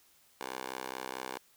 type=tone with high-pass filter; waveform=10% pulse; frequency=64.6 Hz; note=C2; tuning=21 cents flat; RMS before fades=-41 dBFS; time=0.41-1.38 s; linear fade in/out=0 ms; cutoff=610 Hz; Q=1.4; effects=white hiss -65 dBFS RMS until 1.56 s